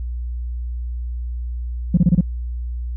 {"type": "tone bursts", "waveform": "sine", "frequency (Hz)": 174.61, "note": "F3", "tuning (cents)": 0, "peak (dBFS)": -8, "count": 5, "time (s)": [1.94, 2.209], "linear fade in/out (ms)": 5, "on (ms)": 33, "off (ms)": 26, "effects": ["tanh soft clip ceiling -6 dBFS", "added 60 Hz sine -23 dBFS peak until 2.96 s"]}